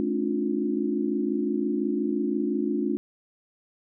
sine tone cluster, 215.3 / 273.6 / 299.4 / 353.9 Hz, A3 / C#4 / D4 / F4, -37 / -23 / +33 / +23 cents, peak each -29 dBFS, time 0-2.97 s, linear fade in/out 0 ms, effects none

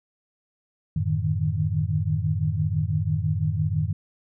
sine tone cluster, 91.1 / 108.1 / 150.2 / 156.2 Hz, F#2 / A2 / D3 / D#3, -26 / -30 / +39 / +7 cents, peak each -27 dBFS, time 0.96-3.93 s, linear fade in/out 5 ms, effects none

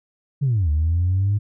sine linear two-way sweep, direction down then up, 146.83 to 73.42 to 104.9 Hz, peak -15 dBFS, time 0.41-1.39 s, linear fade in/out 20 ms, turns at 0.7 s, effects tanh soft clip ceiling -13 dBFS

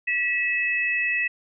sine tone pair together, 1944.8 / 2596 Hz, B6 / E7, -27 / -27 cents, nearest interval perfect fourth, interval 500 cents, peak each -24 dBFS, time 0.07-1.28 s, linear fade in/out 10 ms, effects none

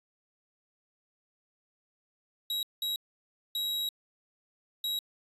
45% pulse tone bursts at uneven times, 3849 Hz, B7, 45 cents flat, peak -30 dBFS, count 4, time 2.5-2.63 / 2.82-2.96 / 3.55-3.89 / 4.84-4.99 s, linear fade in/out 2 ms, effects resampled to 32000 Hz

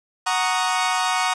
sawtooth chord, D# minor seventh, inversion first, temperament equal, 740 / 932.3 / 1108.7 / 1244.5 Hz, F#5 / A#5 / C#6 / D#6, 0 / 0 / 0 / 0 cents, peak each -20 / -21 / -23 / -22 dBFS, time 0.26-1.34 s, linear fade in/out 10 ms, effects resampled to 22050 Hz + 8-bit

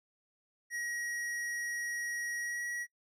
square tone with pitch glide, 1900 to 1916.5 Hz, A#6 to A#6, +33 to +47 cents, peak -36 dBFS, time 0.7-2.87 s, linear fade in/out 50 ms, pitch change +14 cents, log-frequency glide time 2.39-2.64 s, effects noise-tail reverb RT60 0.1 s tail -24 dB re dry + low-pass 12000 Hz 12 dB/octave

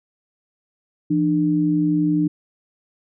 sine tone pair together, 168.37 / 300 Hz, E3 / D4, +37 / +37 cents, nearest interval minor seventh, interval 1000 cents, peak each -21 / -17 dBFS, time 1.1-2.28 s, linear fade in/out 10 ms, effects none

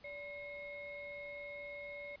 triangle ring-modulated tone, 792 Hz, G5, 18 cents sharp, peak -39 dBFS, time 0.04-2.16 s, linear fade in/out 5 ms, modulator 1370 Hz, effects pink hiss -64 dBFS RMS until 2.2 s + resampled to 11025 Hz

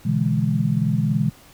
sine chord, E dominant seventh, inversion second, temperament equal, 123.47 / 146.83 / 164.81 / 207.7 Hz, B2 / D3 / E3 / G#3, 0 / 0 / 0 / 0 cents, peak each -23 dBFS, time 0.05-1.3 s, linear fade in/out 10 ms, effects pink hiss -49 dBFS RMS until 1.53 s

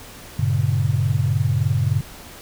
sine chord, G diminished, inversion none, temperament just, 98 / 117.6 / 141.12 Hz, G2 / Bb2 / Db3, 0 / +16 / +31 cents, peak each -21 dBFS, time 0.39-2.01 s, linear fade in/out 5 ms, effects pink hiss -40 dBFS RMS until 2.41 s

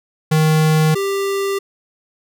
square tone pair in turn, 156.3 / 394.6 Hz, D#3 / G4, +8 / +11 cents, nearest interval octave + major third, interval 1603 cents, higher second, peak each -12 / -18 dBFS, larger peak first, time 0.31-0.95 / 0.95-1.59 s, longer neither, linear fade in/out 10 ms, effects none

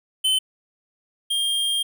square tone pair in turn, 3060 / 3210 Hz, G7 / G7, -42 / +40 cents, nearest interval minor second, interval 82 cents, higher second, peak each -18 / -21 dBFS, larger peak first, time 0.24-0.39 / 1.3-1.83 s, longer second, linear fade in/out 10 ms, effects 10-bit

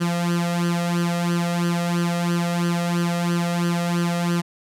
sawtooth tone with flanger, 172.5 Hz, F3, 21 cents flat, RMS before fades -22 dBFS, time 0-4.42 s, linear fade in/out 20 ms, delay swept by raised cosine 0.65 to 1.59 ms, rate 3 Hz, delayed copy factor +0.75, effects low-pass 12000 Hz 12 dB/octave

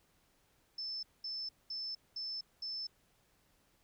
sine tone bursts, 5274 Hz, E8, in tune, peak -38 dBFS, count 5, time 0.78-2.87 s, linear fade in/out 5 ms, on 250 ms, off 210 ms, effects pink hiss -72 dBFS RMS until 3.83 s

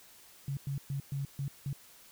sine tone bursts at uneven times, 138.59 Hz, C#3, in tune, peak -32 dBFS, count 6, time 0.48-0.57 / 0.67-0.78 / 0.9-1 / 1.12-1.25 / 1.39-1.48 / 1.66-1.73 s, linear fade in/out 2 ms, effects white hiss -57 dBFS RMS until 2.11 s

